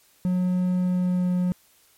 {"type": "tone with pitch glide", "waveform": "triangle", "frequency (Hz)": [181.6, 180.14], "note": ["F#3", "F#3"], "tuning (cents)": [-32, -46], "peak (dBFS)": -18, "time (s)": [0.25, 1.52], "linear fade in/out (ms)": 0, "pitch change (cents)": -14, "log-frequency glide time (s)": [0.77, 1.33], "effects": ["white hiss -59 dBFS RMS until 1.97 s", "MP3 64 kbps"]}